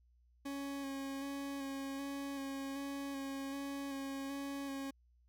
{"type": "tone with vibrato", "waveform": "40% pulse", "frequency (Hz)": 275.7, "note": "C#4", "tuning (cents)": -9, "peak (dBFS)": -39, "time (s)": [0.45, 4.91], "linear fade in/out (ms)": 10, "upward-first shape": "square", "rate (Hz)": 1.3, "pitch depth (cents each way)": 16, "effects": ["added 60 Hz sine -66 dBFS peak until 5.28 s"]}